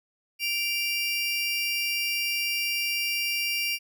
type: tone pair together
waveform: 30% pulse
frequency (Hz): 2346 / 2794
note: D7 / F7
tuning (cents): -2 / 0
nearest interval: minor third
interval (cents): 302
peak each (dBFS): -26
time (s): 0.39-3.79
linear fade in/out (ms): 50
effects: none